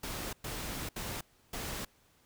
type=noise bursts at uneven times; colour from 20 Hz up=pink; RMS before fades=-39 dBFS; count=4; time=0.03-0.33 / 0.44-0.89 / 0.96-1.21 / 1.53-1.85 s; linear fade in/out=5 ms; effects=pink hiss -67 dBFS RMS until 2.25 s